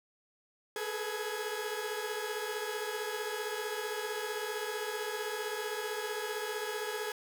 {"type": "tone cluster", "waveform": "sawtooth", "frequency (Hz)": [420, 435.5, 490.8, 1661], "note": ["G#4", "A4", "B4", "G#6"], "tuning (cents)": [19, -18, -11, 0], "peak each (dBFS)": [-35, -36, -38, -38], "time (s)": [0.76, 7.12], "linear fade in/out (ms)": 2, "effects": []}